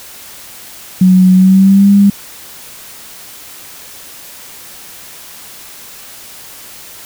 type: tone with pitch glide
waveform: sine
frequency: 185 to 200.6 Hz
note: F#3 to G3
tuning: 0 to +40 cents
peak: -3 dBFS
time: 1.01-2.1 s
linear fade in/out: 5 ms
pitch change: +140 cents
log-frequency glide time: 1.34-1.9 s
effects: white hiss -33 dBFS RMS until 7.05 s